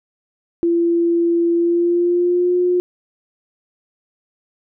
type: tone with pitch glide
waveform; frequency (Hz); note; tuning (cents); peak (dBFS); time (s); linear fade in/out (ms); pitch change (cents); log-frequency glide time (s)
sine; 340 to 357.9; F4 to F4; -46 to +42; -13; 0.63-2.8; 0; +88; 1.54-2.55
effects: none